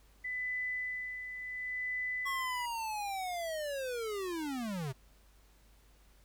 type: tone with tremolo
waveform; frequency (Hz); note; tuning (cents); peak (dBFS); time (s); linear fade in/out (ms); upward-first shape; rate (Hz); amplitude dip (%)
sine; 2000; B6; +21; -33; 0.24-2.66; 10; sine; 0.7; 55
type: linear sweep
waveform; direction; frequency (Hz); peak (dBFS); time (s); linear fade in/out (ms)
square; down; 1105 to 123.47; -36; 2.25-4.93; 20
effects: added 50 Hz sine -61 dBFS peak until 6.24 s + pink hiss -67 dBFS RMS until 6.24 s